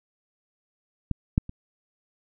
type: clicks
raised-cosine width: 5 ms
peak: -13 / -7 / -24 dBFS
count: 3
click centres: 1.113 / 1.379 / 1.494 s
effects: none